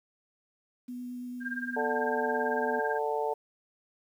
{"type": "tone with vibrato", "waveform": "sine", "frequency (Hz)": 246.9, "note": "B3", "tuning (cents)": 0, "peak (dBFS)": -36, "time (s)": [0.88, 2.8], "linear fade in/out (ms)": 10, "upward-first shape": "sine", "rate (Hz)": 9, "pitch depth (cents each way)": 9}
{"type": "tone with tremolo", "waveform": "sine", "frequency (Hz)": 1600, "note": "G6", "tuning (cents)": 35, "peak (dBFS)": -30, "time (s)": [1.4, 3], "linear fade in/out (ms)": 50, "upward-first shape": "sine", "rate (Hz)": 18, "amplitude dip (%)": 90}
{"type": "harmonic tone", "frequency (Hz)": 147.6, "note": "D3", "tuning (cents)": 9, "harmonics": [3, 4, 5, 6], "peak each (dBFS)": [-31, -35, -35, -33], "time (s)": [1.76, 3.34], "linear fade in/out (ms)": 10}
{"effects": ["10-bit"]}